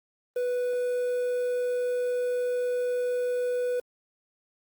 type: tone with quantisation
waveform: triangle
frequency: 493.9 Hz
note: B4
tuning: in tune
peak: -23 dBFS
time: 0.36-3.8 s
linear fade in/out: 5 ms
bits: 8
effects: Opus 24 kbps